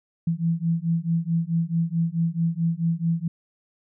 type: beating tone pair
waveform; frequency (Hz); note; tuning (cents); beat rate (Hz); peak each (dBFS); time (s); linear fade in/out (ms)
sine; 164.3 / 168.9; E3 / E3; -5 / +42; 4.6; -24 / -24; 0.27-3.28; 5
effects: none

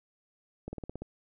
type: slowing click train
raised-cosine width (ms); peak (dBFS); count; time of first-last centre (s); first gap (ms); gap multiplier
2; -25; 7; 0.68-1.02; 50; 1.05
effects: none

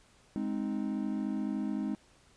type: chord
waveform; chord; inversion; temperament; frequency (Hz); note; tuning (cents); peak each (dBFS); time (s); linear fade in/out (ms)
triangle; Ab major; none; equal; 207.7 / 261.6 / 311.1; Ab3 / C4 / Eb4; 0 / 0 / 0; -32 / -34 / -35; 0.36-1.95; 0
effects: pink hiss -63 dBFS RMS until 2.36 s + resampled to 22050 Hz

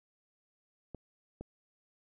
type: clicks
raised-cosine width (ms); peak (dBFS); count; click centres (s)
2; -29; 2; 0.947 / 1.41
effects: none

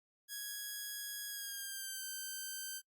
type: tone with pitch glide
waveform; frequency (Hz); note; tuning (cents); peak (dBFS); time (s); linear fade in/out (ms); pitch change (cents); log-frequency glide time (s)
5% pulse; 1661.2 to 1550; G#6 to G6; 0 to -20; -31; 0.28-2.82; 50; -120; 1.28-2.02
effects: noise-tail reverb RT60 0.1 s tail -24 dB re dry + Opus 48 kbps

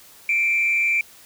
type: tone with frequency modulation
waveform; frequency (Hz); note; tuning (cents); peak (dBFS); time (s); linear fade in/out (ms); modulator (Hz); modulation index
sine; 2349; D7; 0; -16; 0.29-1.01; 2; 171; 0.39
effects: tanh soft clip ceiling -13 dBFS + white hiss -48 dBFS RMS until 1.25 s

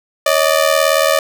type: ring-modulated tone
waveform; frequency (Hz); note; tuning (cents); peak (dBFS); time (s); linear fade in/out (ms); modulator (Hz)
sawtooth; 595; D5; +22; -4; 0.26-1.19; 2; 39.1
effects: none

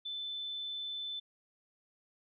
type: tone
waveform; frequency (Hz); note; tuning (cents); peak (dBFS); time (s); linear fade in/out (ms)
sine; 3520; A7; 0; -37; 0.05-1.2; 10
effects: none

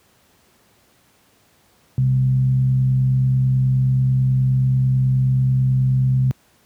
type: tone with frequency modulation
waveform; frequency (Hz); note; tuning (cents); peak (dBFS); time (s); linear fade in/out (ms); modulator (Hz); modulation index
sine; 130; C3; -11; -13; 1.98-6.31; 0; 69.3; 0.32
effects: pink hiss -57 dBFS RMS until 6.65 s + high-pass 80 Hz 12 dB/octave

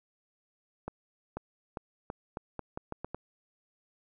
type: accelerating click train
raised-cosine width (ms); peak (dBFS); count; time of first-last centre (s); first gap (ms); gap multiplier
1; -22; 10; 0.88-3.146; 490; 0.82
effects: none

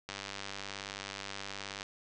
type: click train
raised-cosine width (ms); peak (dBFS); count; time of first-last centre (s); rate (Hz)
0.2; -22; 173; 0.09-1.829; 98.9
effects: resampled to 22050 Hz

